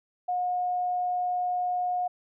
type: tone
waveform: sine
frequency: 721 Hz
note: F#5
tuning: 45 cents flat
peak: -25 dBFS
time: 0.28-2.08 s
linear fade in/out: 10 ms
effects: none